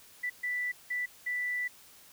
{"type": "tone bursts at uneven times", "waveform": "sine", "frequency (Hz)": 1975.5, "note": "B6", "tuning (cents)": 0, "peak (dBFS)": -30, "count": 4, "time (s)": [[0.23, 0.3], [0.43, 0.72], [0.9, 1.06], [1.26, 1.68]], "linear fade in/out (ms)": 10, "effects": ["white hiss -56 dBFS RMS until 2.12 s"]}